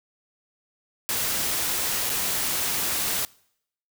white noise with dropouts, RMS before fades -26 dBFS, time 1.09-3.25 s, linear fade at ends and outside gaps 0 ms, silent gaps 2.095-2.1 s, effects noise-tail reverb RT60 0.7 s tail -24 dB re dry

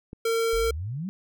click, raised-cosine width 3 ms, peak -25 dBFS, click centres 0.131 s
square tone, 456.2 Hz, A#4, 37 cents flat, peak -23 dBFS, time 0.25-0.71 s, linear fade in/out 5 ms
sine exponential sweep, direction up, 38.98 to 203.7 Hz, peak -29 dBFS, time 0.53-1.09 s, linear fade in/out 0 ms
effects none

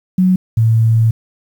sine tone pair in turn, 184.9 / 112.75 Hz, F#3 / A2, -1 / +43 cents, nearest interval major sixth, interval 856 cents, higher first, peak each -8 dBFS, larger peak neither, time 0.18-0.36 / 0.57-1.11 s, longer second, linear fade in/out 5 ms, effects 7-bit

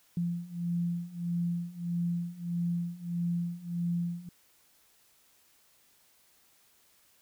sine beating tone pair, 171.5 / 173.1 Hz, F3 / F3, -31 / -15 cents, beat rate 1.6 Hz, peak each -34 / -32 dBFS, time 0.17-4.29 s, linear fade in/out 2 ms, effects white hiss -65 dBFS RMS until 7.21 s

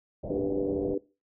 white low-pass noise, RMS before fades -36 dBFS, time 0.23-0.95 s, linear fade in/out 10 ms, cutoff 650 Hz, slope 48 dB/octave
harmonic tone, 98 Hz, G2, in tune, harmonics 3 / 4 / 5, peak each -30 / -31 / -32 dBFS, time 0.3-0.98 s, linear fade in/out 5 ms
effects noise-tail reverb RT60 0.3 s tail -20 dB re dry

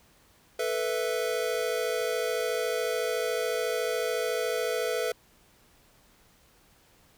square chord, A suspended second, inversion none, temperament equal, 440 / 493.9 / 659.3 Hz, A4 / B4 / E5, 0 / 0 / 0 cents, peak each -32 / -31 / -34 dBFS, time 0.59-5.12 s, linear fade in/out 5 ms, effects pink hiss -61 dBFS RMS until 7.17 s

